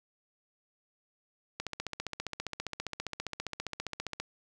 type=click train; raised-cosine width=0.2 ms; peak=-18 dBFS; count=40; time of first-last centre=1.6-4.2 s; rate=15 Hz; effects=none